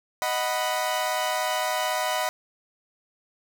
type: chord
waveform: sawtooth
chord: B major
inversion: first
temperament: equal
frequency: 622.3 / 740 / 987.8 Hz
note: D#5 / F#5 / B5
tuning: 0 / 0 / 0 cents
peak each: -25 dBFS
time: 0.22-2.29 s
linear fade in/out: 0 ms
effects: none